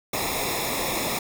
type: noise with comb filter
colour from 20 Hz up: pink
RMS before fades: -27 dBFS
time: 0.13-1.19 s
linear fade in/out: 5 ms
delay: 0.66 ms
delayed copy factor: -0.8
effects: none